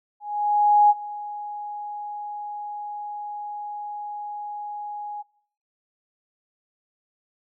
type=tone with ADSR envelope; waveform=sine; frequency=830.6 Hz; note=G#5; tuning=in tune; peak=-11 dBFS; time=0.2-5.23 s; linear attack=700 ms; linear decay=35 ms; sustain=-19 dB; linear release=22 ms; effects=noise-tail reverb RT60 0.6 s tail -23 dB re dry